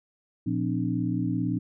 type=tone cluster; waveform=sine; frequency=117.6 / 176.1 / 260.8 / 298.6 Hz; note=A#2 / F3 / C4 / D4; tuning=+16 / +15 / -5 / +29 cents; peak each=-30 dBFS; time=0.46-1.59 s; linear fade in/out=10 ms; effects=none